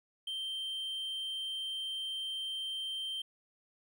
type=tone; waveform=triangle; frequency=3136 Hz; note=G7; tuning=in tune; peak=-34 dBFS; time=0.27-3.22 s; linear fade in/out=5 ms; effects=none